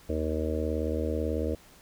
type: harmonic tone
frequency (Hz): 78.2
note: D#2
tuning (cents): +9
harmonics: 1 / 3 / 4 / 5 / 6 / 7 / 8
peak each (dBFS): -31 / -36 / -34 / -40 / -33 / -36 / -40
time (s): 0.09-1.55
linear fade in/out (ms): 5
effects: pink hiss -55 dBFS RMS until 1.81 s